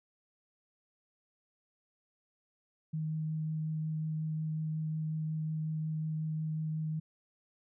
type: tone with vibrato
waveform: sine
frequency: 156.6 Hz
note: D#3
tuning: 11 cents sharp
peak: -32 dBFS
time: 2.93-7 s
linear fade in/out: 10 ms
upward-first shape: triangle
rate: 5.5 Hz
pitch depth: 10 cents each way
effects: none